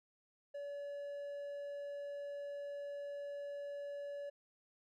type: tone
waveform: triangle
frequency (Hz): 571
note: D5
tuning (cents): -49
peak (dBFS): -40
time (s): 0.54-4.3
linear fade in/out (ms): 10
effects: none